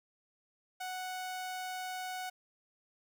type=tone; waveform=sawtooth; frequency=740 Hz; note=F#5; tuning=in tune; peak=-34 dBFS; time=0.8-2.3 s; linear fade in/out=10 ms; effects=none